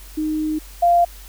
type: tone pair in turn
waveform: sine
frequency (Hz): 309.1 / 693.9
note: D#4 / F5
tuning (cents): -11 / -11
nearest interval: octave + major second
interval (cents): 1400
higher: second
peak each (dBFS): -19 / -11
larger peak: second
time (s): 0.17-0.59 / 0.82-1.05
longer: first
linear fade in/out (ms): 10
effects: added 47 Hz sine -38 dBFS peak until 1.28 s + white hiss -44 dBFS RMS until 1.28 s